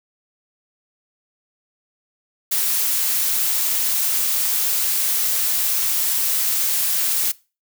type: noise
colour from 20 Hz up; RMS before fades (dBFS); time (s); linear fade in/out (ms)
blue; -20; 2.51-7.32; 10
effects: noise-tail reverb RT60 0.3 s tail -21 dB re dry